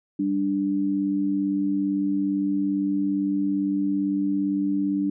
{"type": "tone pair together", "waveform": "sine", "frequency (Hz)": [196.1, 293.8], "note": ["G3", "D4"], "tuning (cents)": [1, 1], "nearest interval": "perfect fifth", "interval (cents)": 700, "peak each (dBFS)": [-27, -22], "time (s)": [0.19, 5.1], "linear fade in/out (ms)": 5, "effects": []}